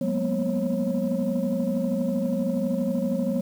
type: tone cluster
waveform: sine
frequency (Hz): 182.3 / 206.8 / 235.7 / 248.2 / 544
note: F#3 / G#3 / A#3 / B3 / C#5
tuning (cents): -25 / -7 / +19 / +9 / -33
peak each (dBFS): -28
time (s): 0.01-3.41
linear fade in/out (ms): 5
effects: tanh soft clip ceiling -16 dBFS + 8-bit